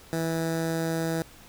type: tone with notch filter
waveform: 15% pulse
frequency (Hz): 163.6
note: E3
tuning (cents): -13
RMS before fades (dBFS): -28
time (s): 0.13-1.22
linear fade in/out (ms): 0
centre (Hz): 2800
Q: 1.6
effects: pink hiss -51 dBFS RMS until 1.48 s